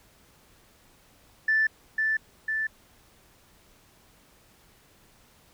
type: tone with echo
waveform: sine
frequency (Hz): 1760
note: A6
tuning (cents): 0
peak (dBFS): -19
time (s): 1.48-1.67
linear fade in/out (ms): 5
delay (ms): 500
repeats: 2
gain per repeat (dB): -3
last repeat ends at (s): 2.67
effects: tanh soft clip ceiling -15 dBFS + pink hiss -59 dBFS RMS until 5.53 s